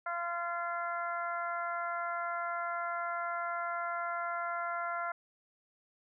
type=harmonic tone; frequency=344 Hz; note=F4; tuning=26 cents flat; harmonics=2 / 3 / 4 / 5 / 6; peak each=-38 / -41 / -36 / -47 / -47 dBFS; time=0.06-5.12 s; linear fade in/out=5 ms; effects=none